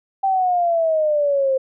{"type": "exponential sweep", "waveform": "sine", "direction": "down", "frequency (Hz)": [784, 523.3], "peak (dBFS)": -15, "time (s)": [0.23, 1.58], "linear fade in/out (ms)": 10, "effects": []}